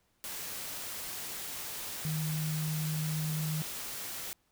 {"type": "tone in noise", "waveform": "sine", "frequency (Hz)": 155.56, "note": "D#3", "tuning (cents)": 0, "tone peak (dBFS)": -31, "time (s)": [2.05, 3.62], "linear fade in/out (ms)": 0, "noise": "white", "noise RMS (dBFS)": -40, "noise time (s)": [0.24, 4.33], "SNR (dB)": 6, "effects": ["pink hiss -73 dBFS RMS until 4.51 s"]}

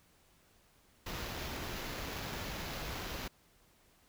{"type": "noise with sample-and-hold", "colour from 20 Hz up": "pink", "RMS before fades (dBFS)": -41, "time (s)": [1.06, 3.28], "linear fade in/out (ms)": 5, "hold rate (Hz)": 8820, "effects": ["pink hiss -67 dBFS RMS until 4.08 s"]}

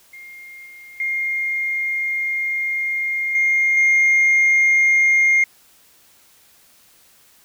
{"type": "tone with level steps", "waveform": "sine", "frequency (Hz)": 2124, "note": "C7", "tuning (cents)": 25, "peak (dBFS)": [-36, -38, -19, -13, -10], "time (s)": [0.13, 5.44], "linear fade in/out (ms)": 5, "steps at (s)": [0.66, 1, 3.35, 3.77], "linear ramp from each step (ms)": 2, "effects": ["tanh soft clip ceiling -10 dBFS", "white hiss -53 dBFS RMS until 7.44 s"]}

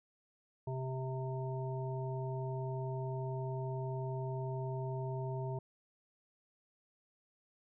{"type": "harmonic tone", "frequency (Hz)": 130.8, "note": "C3", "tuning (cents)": 0, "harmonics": [1, 3, 5, 7], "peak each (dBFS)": [-37, -43, -46, -47], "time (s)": [0.67, 5.59], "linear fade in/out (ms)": 5, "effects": []}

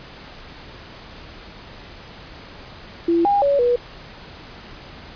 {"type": "tone with pitch steps", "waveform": "sine", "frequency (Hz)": [337.9, 809, 564, 485], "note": ["E4", "G#5", "C#5", "B4"], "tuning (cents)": [43, -46, 30, -31], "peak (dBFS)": -14, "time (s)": [3.08, 3.76], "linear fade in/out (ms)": 5, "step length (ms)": 170, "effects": ["pink hiss -40 dBFS RMS until 5.15 s", "resampled to 11025 Hz"]}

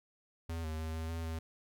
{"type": "tone with pitch steps", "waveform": "square", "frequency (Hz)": [82.7, 78.8, 79.8, 80.6, 82.5, 81.1], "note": ["E2", "D#2", "D#2", "E2", "E2", "E2"], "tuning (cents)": [6, 23, 44, -38, 2, -28], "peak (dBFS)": -37, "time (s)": [0.49, 1.39], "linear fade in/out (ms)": 5, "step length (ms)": 150, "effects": ["13-bit"]}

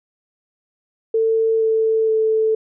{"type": "tone with pitch steps", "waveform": "sine", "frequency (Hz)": [447.4, 443.5, 439.7], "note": ["A4", "A4", "A4"], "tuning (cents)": [29, 14, -1], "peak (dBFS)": -14, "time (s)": [1.14, 2.55], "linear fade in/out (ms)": 5, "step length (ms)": 470, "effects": []}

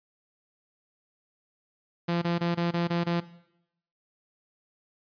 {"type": "tone bursts", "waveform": "sawtooth", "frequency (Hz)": 171.5, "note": "F3", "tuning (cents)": -31, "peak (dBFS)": -21, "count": 7, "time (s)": [2.08, 3.204], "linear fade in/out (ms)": 10, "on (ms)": 140, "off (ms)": 24, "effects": ["noise-tail reverb RT60 0.8 s tail -17 dB re dry", "resampled to 11025 Hz"]}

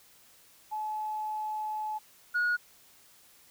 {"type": "tone pair in turn", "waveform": "sine", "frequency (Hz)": [858, 1448.4], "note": ["A5", "F#6"], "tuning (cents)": [-44, -37], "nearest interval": "major sixth", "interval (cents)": 907, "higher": "second", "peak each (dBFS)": [-31, -23], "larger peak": "second", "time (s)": [[0.71, 1.99], [2.34, 2.57]], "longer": "first", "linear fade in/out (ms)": 20, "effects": ["tanh soft clip ceiling -23 dBFS", "white hiss -59 dBFS RMS until 3.5 s"]}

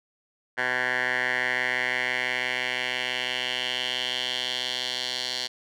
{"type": "tone with band-pass filter sweep", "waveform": "10% pulse", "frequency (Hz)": 125.9, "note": "B2", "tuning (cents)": 34, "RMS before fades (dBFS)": -28, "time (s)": [0.57, 5.48], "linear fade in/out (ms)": 20, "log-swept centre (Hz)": [1600, 4100], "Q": 3.2, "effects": []}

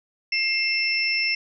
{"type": "tone cluster", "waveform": "sine", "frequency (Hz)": [2122, 2665, 5340], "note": ["C7", "E7", "E8"], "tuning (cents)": [24, 18, 22], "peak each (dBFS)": -25, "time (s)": [0.32, 1.35], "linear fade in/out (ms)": 5, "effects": []}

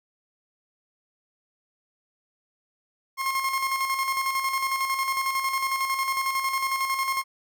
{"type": "tone with tremolo", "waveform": "30% pulse", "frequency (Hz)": 1072, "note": "C6", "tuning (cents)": 42, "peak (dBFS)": -20, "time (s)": [3.17, 7.24], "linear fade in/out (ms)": 50, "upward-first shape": "square", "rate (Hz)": 11, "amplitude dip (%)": 45, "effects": []}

